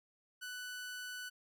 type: tone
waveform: sawtooth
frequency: 1490 Hz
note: F#6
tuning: 12 cents sharp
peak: -39 dBFS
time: 0.41-1.3 s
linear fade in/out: 20 ms
effects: none